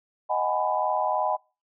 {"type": "chord", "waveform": "sine", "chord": "G# minor seventh", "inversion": "second", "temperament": "just", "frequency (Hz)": [623, 747.5, 830.6, 996.7], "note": ["D#5", "F#5", "G#5", "B5"], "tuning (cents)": [2, 17, 0, 16], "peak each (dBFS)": -28, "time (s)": [0.29, 1.37], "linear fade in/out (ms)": 20, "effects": ["noise-tail reverb RT60 0.3 s tail -25 dB re dry"]}